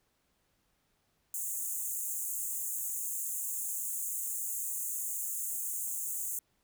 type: high-pass noise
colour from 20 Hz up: pink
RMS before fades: -36 dBFS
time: 1.34-6.39 s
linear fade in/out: 2 ms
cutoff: 6600 Hz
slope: 96 dB/octave
effects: pink hiss -75 dBFS RMS until 6.63 s